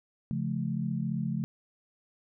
sine chord, Db augmented, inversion none, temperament just, 138.59 / 173.24 / 216.5 Hz, Db3 / F3 / A3, 0 / -14 / -28 cents, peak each -33 dBFS, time 0.31-1.44 s, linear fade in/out 0 ms, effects none

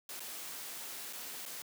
white noise with dropouts, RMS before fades -44 dBFS, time 0.09-1.62 s, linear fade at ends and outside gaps 2 ms, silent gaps 0.196-0.203 / 1.127-1.132 / 1.454-1.46 s, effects high-pass 200 Hz 12 dB/octave

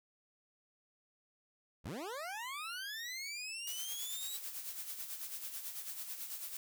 20% pulse linear sweep, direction up, 47.86 to 3951 Hz, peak -36 dBFS, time 1.84-4.38 s, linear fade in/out 20 ms
blue noise with tremolo, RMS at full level -42 dBFS, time 3.67-6.57 s, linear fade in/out 2 ms, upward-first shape sine, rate 9.1 Hz, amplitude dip 55%
effects none

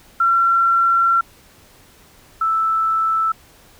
sine tone pair in turn, 1361 / 1319.2 Hz, F6 / E6, -45 / +1 cents, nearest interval minor second, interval 54 cents, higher first, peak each -12 / -15 dBFS, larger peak first, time 0.2-1.21 / 2.41-3.32 s, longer first, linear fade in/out 5 ms, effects pink hiss -49 dBFS RMS until 3.79 s

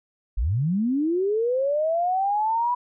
sine linear sweep, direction up, 41.2 to 987.8 Hz, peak -20 dBFS, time 0.37-2.75 s, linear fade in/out 10 ms, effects none

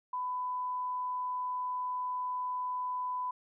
sine tone, 1000 Hz, B5, 21 cents sharp, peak -32 dBFS, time 0.13-3.31 s, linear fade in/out 5 ms, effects none

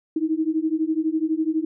sine beating tone pair, 311.1 / 323.1 Hz, D#4 / E4, 0 / -35 cents, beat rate 12 Hz, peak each -23 dBFS, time 0.16-1.65 s, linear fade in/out 5 ms, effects none

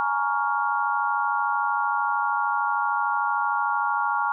sine chord, Bb minor seventh, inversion third, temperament just, 839.1 / 932.3 / 1118.8 / 1398.5 Hz, Ab5 / Bb5 / Db6 / F6, +18 / 0 / +16 / +2 cents, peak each -27 dBFS, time 0-4.32 s, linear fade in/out 0 ms, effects none

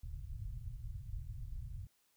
pink low-pass noise, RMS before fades -44 dBFS, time 0.03-1.87 s, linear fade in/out 5 ms, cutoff 130 Hz, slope 48 dB/octave, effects white hiss -75 dBFS RMS until 2.16 s

